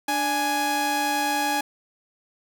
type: tone pair together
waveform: sawtooth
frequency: 294.5 / 833 Hz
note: D4 / G#5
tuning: +5 / +5 cents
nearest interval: octave + tritone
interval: 1800 cents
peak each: -25 / -19 dBFS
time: 0.08-1.61 s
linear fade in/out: 5 ms
effects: none